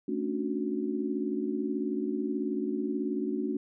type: chord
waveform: sine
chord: D major seventh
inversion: second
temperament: just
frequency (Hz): 220.2 / 275.3 / 293.7 / 367.1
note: A3 / C#4 / D4 / F#4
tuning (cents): +2 / -12 / 0 / -14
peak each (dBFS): -34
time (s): 0.08-3.57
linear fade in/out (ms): 5
effects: none